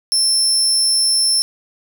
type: tone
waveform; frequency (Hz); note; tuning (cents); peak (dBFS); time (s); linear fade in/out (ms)
30% pulse; 5350; E8; +25; -9; 0.12-1.42; 0
effects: none